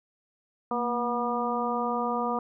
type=harmonic tone with a mistuned harmonic; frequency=241.7 Hz; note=B3; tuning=37 cents flat; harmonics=1 / 2 / 3 / 4 / 5; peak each=-32 / -32 / -32 / -32 / -32 dBFS; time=0.71-2.39 s; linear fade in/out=2 ms; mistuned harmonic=1; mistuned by=-55 cents; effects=none